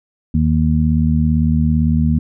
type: harmonic tone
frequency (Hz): 77.78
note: D#2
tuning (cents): 0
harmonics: 1 / 2 / 3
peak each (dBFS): -16 / -16 / -16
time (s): 0.34-2.19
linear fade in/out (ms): 5
effects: none